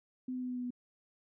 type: tone with pitch steps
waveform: sine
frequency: 254.7 / 252.9 / 251.2 / 249.5 / 247.7 / 246 Hz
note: C4 / B3 / B3 / B3 / B3 / B3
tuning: -46 / +41 / +30 / +18 / +5 / -7 cents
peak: -35 dBFS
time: 0.28-0.706 s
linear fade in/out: 5 ms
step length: 71 ms
effects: none